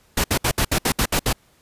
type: noise bursts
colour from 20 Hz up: pink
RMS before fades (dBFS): -19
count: 9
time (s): 0.17-1.329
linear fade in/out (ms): 5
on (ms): 71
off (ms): 65
effects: pink hiss -58 dBFS RMS until 1.61 s + resampled to 32000 Hz